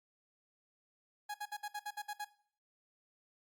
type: tone bursts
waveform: 30% pulse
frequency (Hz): 830.6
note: G#5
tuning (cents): 0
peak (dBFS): -36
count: 9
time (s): 1.29-2.248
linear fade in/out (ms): 10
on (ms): 54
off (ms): 59
effects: noise-tail reverb RT60 0.5 s tail -17 dB re dry + Opus 48 kbps